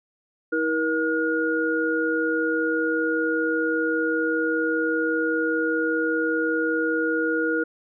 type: tone cluster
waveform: sine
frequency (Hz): 320.7 / 475.6 / 1435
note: E4 / A#4 / F6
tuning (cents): -48 / +35 / +47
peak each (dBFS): -25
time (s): 0.52-7.64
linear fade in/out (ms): 10
effects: none